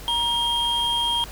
triangle tone pair together, 946 / 3219 Hz, A#5 / G7, +25 / +45 cents, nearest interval octave + major sixth, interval 2120 cents, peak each -24 / -20 dBFS, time 0.08-1.24 s, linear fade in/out 0 ms, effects added 50 Hz sine -39 dBFS peak until 1.31 s + pink hiss -41 dBFS RMS until 1.31 s

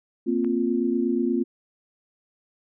sine chord, Bb suspended second, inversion none, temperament equal, 233.1 / 261.6 / 349.2 Hz, Bb3 / C4 / F4, 0 / 0 / 0 cents, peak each -25 dBFS, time 0.26-1.44 s, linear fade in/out 20 ms
click, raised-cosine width 0.5 ms, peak -29 dBFS, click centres 0.446 s
effects none

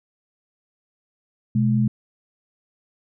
sine tone pair together, 125.3 / 212.4 Hz, B2 / G#3, +25 / +39 cents, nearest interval major sixth, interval 914 cents, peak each -19 dBFS, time 1.55-1.88 s, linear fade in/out 5 ms, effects none

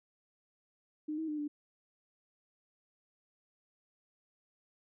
sine tone with pitch steps, 304.8 / 319.4 / 301.8 / 294.5 Hz, D#4 / D#4 / D4 / D4, -36 / +45 / +47 / +5 cents, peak -34 dBFS, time 1.08-1.48 s, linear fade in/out 10 ms, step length 100 ms, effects none

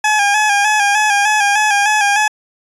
20% pulse tone with vibrato, 830 Hz, G#5, 1 cent flat, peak -6 dBFS, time 0.04-2.28 s, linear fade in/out 5 ms, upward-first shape square, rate 3.3 Hz, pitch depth 45 cents each way, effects resampled to 22050 Hz

